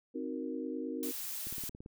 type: chord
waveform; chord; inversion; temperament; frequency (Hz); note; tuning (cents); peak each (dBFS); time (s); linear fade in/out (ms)
sine; C half-diminished seventh; none; equal; 261.6 / 311.1 / 370 / 466.2; C4 / Eb4 / Gb4 / Bb4; 0 / 0 / 0 / 0; -39 / -40 / -44 / -42; 0.14-1.12; 20
type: noise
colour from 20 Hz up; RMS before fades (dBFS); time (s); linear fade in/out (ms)
blue; -40; 1.03-1.69; 0
type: click train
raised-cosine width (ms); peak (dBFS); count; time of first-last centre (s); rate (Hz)
3; -34; 8; 1.47-1.861; 17.9
effects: none